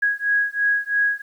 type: beating tone pair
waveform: sine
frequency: 1654 / 1657 Hz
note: G#6 / G#6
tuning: -8 / -4 cents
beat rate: 3 Hz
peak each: -21 dBFS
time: 0.02-1.22 s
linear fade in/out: 10 ms
effects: 9-bit